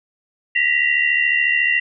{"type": "tone cluster", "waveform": "sine", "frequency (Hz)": [1917, 1991, 2762], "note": ["A#6", "B6", "F7"], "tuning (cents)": [48, 14, -20], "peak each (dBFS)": -19, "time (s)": [0.55, 1.8], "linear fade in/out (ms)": 10, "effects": []}